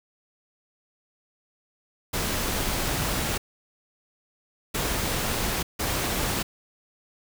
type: noise bursts at uneven times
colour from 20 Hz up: pink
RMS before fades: -27 dBFS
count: 3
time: 2.13-3.38 / 4.74-5.63 / 5.79-6.43 s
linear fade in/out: 10 ms
effects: none